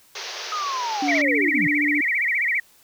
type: band-pass noise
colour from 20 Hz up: white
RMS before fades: -33 dBFS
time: 0.15-1.22 s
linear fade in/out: 5 ms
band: 360 to 6200 Hz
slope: 96 dB/octave
type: linear sweep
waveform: sine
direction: down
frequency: 1274 to 146.83 Hz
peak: -24 dBFS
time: 0.52-1.67 s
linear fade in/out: 2 ms
type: tone with pitch glide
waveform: sine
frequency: 287.2 to 294.3 Hz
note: D4 to D4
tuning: -39 to +4 cents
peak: -22 dBFS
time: 1.02-2.01 s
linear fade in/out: 5 ms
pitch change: +43 cents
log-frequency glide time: 1.3-1.54 s
type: tone with vibrato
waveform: sine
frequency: 2088 Hz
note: C7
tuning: 4 cents flat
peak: -19 dBFS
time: 1.08-2.6 s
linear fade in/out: 5 ms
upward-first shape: sine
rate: 15 Hz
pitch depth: 200 cents each way
effects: white hiss -55 dBFS RMS until 2.83 s